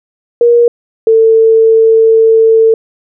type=tone pair in turn; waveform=sine; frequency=474.2 / 447.6 Hz; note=A#4 / A4; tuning=+30 / +30 cents; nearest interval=minor second; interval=100 cents; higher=first; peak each=-3 dBFS; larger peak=neither; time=0.41-0.68 / 1.07-2.74 s; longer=second; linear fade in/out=2 ms; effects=none